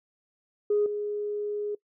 sine tone with level steps, 415.3 Hz, G#4, in tune, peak -20 / -28 dBFS, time 0.7-1.75 s, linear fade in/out 5 ms, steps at 0.86 s, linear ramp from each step 2 ms, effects noise-tail reverb RT60 0.1 s tail -22 dB re dry + tanh soft clip ceiling -16 dBFS

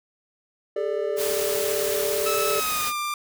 triangle chord, G suspended second, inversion none, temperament equal with one note detuned, 402.3 / 440 / 587.3 Hz, G4 / A4 / D5, +45 / 0 / 0 cents, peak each -26 dBFS, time 0.76-2.6 s, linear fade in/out 5 ms
white noise, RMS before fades -29 dBFS, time 1.16-2.93 s, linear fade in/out 50 ms
sawtooth tone with pitch glide, 1304 to 1188.9 Hz, E6 to D6, -19 to +21 cents, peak -22 dBFS, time 2.26-3.14 s, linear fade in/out 2 ms, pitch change -160 cents, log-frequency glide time 2.5-2.97 s
effects none

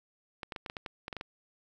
clicks, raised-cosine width 0.3 ms, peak -22 dBFS, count 11, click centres 0.432 / 0.522 / 0.562 / 0.662 / 0.699 / 0.768 / 0.862 / 1.081 / 1.128 / 1.167 / 1.211 s, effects 9-bit

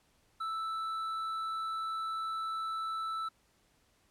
triangle tone with hard clipping, 1318.5 Hz, E6, in tune, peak -35 dBFS, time 0.4-3.29 s, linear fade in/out 10 ms, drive 8 dB, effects pink hiss -70 dBFS RMS until 4.1 s + low-pass 12000 Hz 12 dB/octave

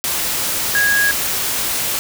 sine tone in noise, 1650 Hz, G#6, 12 cents flat, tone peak -13 dBFS, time 0.75-1.11 s, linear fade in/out 0 ms, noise white, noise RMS -20 dBFS, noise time 0.04-1.99 s, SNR +4 dB, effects none

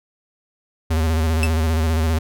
square tone with vibrato, 80.1 Hz, E2, 49 cents flat, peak -17 dBFS, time 0.9-2.19 s, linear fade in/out 10 ms, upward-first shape square, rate 15 Hz, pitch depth 48 cents each way
40% pulse tone with exponential decay, 2637 Hz, E7, in tune, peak -15 dBFS, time 1.43-1.52 s, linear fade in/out 1 ms, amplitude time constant 18 ms
effects none

